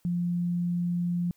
sine tone, 174.61 Hz, F3, in tune, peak -25 dBFS, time 0.05-1.31 s, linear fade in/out 0 ms, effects white hiss -68 dBFS RMS until 1.36 s

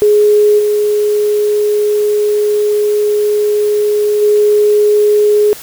sine tone with level steps, 418.3 Hz, G#4, 12 cents sharp, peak -5 / -9 / -6 dBFS, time 0.02-5.53 s, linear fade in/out 0 ms, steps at 0.58 / 4.21 s, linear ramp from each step 20 ms, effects white hiss -31 dBFS RMS until 5.62 s

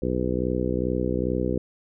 harmonic tone, 62.4 Hz, B1, 19 cents sharp, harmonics 1 / 2 / 3 / 4 / 5 / 6 / 7 / 8, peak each -31 / -32 / -30 / -31 / -30 / -30 / -32 / -31 dBFS, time 0.02-1.58 s, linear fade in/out 5 ms, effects none

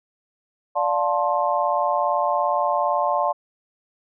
sine chord, D minor seventh, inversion none, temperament just, 587.3 / 704.8 / 881 / 1057.2 Hz, D5 / F5 / A5 / C6, 0 / +16 / +2 / +18 cents, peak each -24 dBFS, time 0.75-3.33 s, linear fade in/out 20 ms, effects none

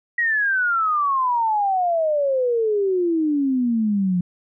sine exponential sweep, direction down, 1921 to 174.3 Hz, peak -17 dBFS, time 0.18-4.21 s, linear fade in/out 5 ms, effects none

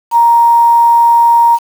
sine tone with quantisation, 936 Hz, A#5, 7 cents sharp, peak -4 dBFS, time 0.11-1.59 s, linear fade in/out 50 ms, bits 5, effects none

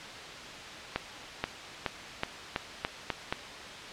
accelerating click train, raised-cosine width 0.3 ms, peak -12 dBFS, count 8, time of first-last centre 0.96-3.325 s, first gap 480 ms, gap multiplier 0.88, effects white hiss -42 dBFS RMS until 3.92 s + low-pass 4000 Hz 12 dB/octave

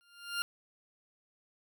20% pulse tone with exponential growth, 1400 Hz, F6, 4 cents sharp, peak -24 dBFS, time 0.01-0.42 s, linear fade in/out 0 ms, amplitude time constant 88 ms, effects none

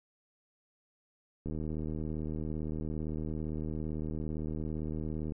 click train, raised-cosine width 3 ms, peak -25 dBFS, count 301, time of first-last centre 1.46-5.321 s, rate 77.7 Hz, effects none

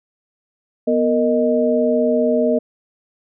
sine tone cluster, 245.1 / 460.7 / 621 Hz, B3 / A#4 / D#5, -13 / -20 / -3 cents, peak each -18 dBFS, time 0.87-2.59 s, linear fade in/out 10 ms, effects none

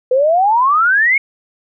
sine exponential sweep, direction up, 493.9 to 2226 Hz, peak -9 dBFS, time 0.11-1.18 s, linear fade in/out 5 ms, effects none

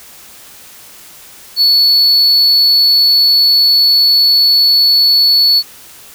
triangle tone, 4425 Hz, C#8, 4 cents flat, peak -5 dBFS, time 1.56-5.63 s, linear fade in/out 50 ms, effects white hiss -37 dBFS RMS until 6.14 s

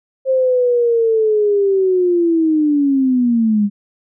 sine linear sweep, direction down, 531 to 200 Hz, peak -11 dBFS, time 0.25-3.7 s, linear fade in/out 50 ms, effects none

